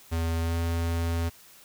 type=tone with pitch glide; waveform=square; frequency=82.6 to 83.85 Hz; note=E2 to E2; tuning=+4 to +30 cents; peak=-26 dBFS; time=0.11-1.3 s; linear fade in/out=20 ms; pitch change=+26 cents; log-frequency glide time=0.4-0.56 s; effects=white hiss -53 dBFS RMS until 1.64 s